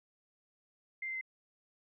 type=tone with pitch steps; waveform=sine; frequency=2093 / 2079 / 2064 Hz; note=C7 / C7 / C7; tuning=0 / -12 / -24 cents; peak=-36 dBFS; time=1.02-1.212 s; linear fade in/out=5 ms; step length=64 ms; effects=none